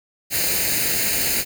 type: noise with comb filter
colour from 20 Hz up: white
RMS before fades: -21 dBFS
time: 0.3-1.45 s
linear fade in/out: 50 ms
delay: 0.44 ms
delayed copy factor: +0.7
effects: none